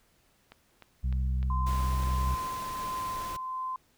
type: click train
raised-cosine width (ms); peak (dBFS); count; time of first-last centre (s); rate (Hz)
0.3; -31; 7; 0.52-2.338; 3.3
type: harmonic tone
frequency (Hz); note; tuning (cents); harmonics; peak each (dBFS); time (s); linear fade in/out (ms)
64.2; C2; -32; 1 / 2 / 3; -26 / -36 / -43; 1.03-2.36; 20
type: tone with tremolo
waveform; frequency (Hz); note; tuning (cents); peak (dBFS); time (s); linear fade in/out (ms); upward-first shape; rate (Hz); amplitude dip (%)
sine; 1033; C6; -22; -31; 1.5-3.76; 2; sine; 1.5; 30
type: noise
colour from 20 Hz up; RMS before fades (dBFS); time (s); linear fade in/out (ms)
pink; -42; 1.66-3.37; 10
effects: pink hiss -67 dBFS RMS until 3.97 s